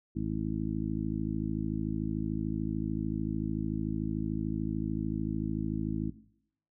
harmonic tone, 53.5 Hz, A1, 48 cents flat, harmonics 1 / 2 / 3 / 4 / 5 / 6, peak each -39 / -38 / -37 / -35 / -38 / -37 dBFS, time 0.15-6.11 s, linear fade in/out 20 ms, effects noise-tail reverb RT60 0.7 s tail -17 dB re dry

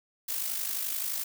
blue noise with amplitude modulation, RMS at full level -30 dBFS, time 0.28-1.24 s, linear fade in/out 10 ms, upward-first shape sine, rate 51.5 Hz, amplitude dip 55%, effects none

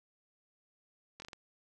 slowing click train, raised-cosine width 0.2 ms, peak -29 dBFS, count 5, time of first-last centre 1.2-1.332 s, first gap 21 ms, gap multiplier 1.31, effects none

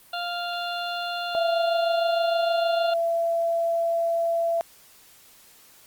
harmonic tone, 698.5 Hz, F5, in tune, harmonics 1 / 2 / 4 / 5 / 6, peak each -30 / -33 / -36 / -37 / -38 dBFS, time 0.13-2.94 s, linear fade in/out 5 ms
sine tone, 672 Hz, E5, 33 cents sharp, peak -21 dBFS, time 1.35-4.61 s, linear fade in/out 0 ms
effects white hiss -53 dBFS RMS until 5.86 s + Opus 32 kbps

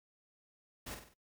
pink noise with echo, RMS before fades -44 dBFS, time 0.86-0.95 s, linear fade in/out 10 ms, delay 48 ms, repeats 4, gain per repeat -6 dB, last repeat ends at 1.142 s, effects noise-tail reverb RT60 0.1 s tail -19 dB re dry

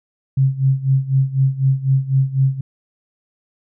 sine tone with tremolo, 134.3 Hz, C3, 46 cents sharp, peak -10 dBFS, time 0.37-2.61 s, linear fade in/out 5 ms, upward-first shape sine, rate 4 Hz, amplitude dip 85%, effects none

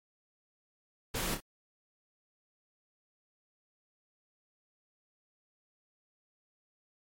pink noise with echo, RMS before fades -34 dBFS, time 1.14-1.35 s, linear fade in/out 10 ms, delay 28 ms, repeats 2, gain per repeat -7 dB, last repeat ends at 1.406 s, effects MP3 64 kbps

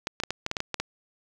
clicks, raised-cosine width 0.2 ms, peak -11 dBFS, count 10, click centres 0.071 / 0.201 / 0.236 / 0.306 / 0.464 / 0.514 / 0.568 / 0.604 / 0.743 / 0.8 s, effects none

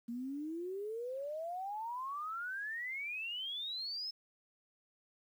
sine exponential sweep, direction up, 229.7 to 5280 Hz, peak -38 dBFS, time 0.08-4.11 s, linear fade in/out 10 ms, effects 11-bit

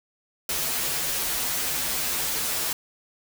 white noise with comb filter, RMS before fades -27 dBFS, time 0.49-2.73 s, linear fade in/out 2 ms, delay 10 ms, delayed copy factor -0.95, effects none

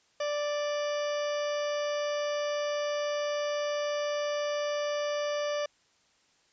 harmonic tone, 587.3 Hz, D5, in tune, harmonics 1 / 2 / 3 / 4 / 5 / 6 / 8 / 9 / 10, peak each -29 / -39 / -42 / -45 / -44 / -48 / -47 / -52 / -48 dBFS, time 0.2-5.66 s, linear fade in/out 5 ms, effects white hiss -67 dBFS RMS until 6.52 s + resampled to 16000 Hz

